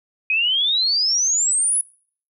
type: exponential sweep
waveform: sine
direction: up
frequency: 2489 to 10548 Hz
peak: -16 dBFS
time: 0.3-1.81 s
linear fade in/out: 2 ms
effects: noise-tail reverb RT60 0.5 s tail -23 dB re dry